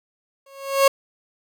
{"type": "tone with exponential growth", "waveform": "30% pulse", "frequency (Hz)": 548, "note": "C#5", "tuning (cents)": -20, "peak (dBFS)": -7, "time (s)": [0.46, 0.88], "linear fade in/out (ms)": 5, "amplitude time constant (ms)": 90, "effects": []}